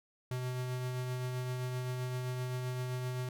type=tone with tremolo; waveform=square; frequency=126.3 Hz; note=B2; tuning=39 cents sharp; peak=-34 dBFS; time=0.31-3.29 s; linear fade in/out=2 ms; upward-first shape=triangle; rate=7.7 Hz; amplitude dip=30%; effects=none